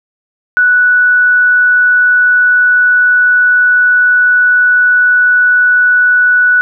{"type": "tone", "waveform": "sine", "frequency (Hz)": 1478, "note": "F#6", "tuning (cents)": -2, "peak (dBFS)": -5, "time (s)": [0.57, 6.61], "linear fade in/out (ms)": 0, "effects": []}